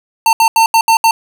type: tone bursts at uneven times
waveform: square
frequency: 902 Hz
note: A5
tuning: 43 cents sharp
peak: -7 dBFS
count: 6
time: 0.26-0.33 / 0.4-0.48 / 0.56-0.66 / 0.74-0.81 / 0.88-0.97 / 1.04-1.11 s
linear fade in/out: 2 ms
effects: none